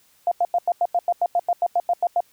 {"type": "tone bursts", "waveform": "sine", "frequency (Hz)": 698.5, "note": "F5", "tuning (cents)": 0, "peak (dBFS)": -16, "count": 15, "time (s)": [0.27, 2.205], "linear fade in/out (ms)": 2, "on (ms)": 45, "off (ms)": 90, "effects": ["white hiss -59 dBFS RMS until 2.32 s"]}